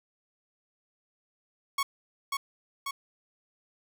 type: tone with echo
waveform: sawtooth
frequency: 1107 Hz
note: C#6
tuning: 3 cents flat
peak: -22 dBFS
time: 1.78-1.83 s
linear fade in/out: 5 ms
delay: 540 ms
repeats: 2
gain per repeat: -3 dB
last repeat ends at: 2.91 s
effects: none